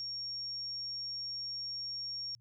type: tone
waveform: sine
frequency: 5540 Hz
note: F8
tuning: 15 cents flat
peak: -37 dBFS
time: 0-2.35 s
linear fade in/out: 0 ms
effects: added 118 Hz sine -62 dBFS peak until 2.4 s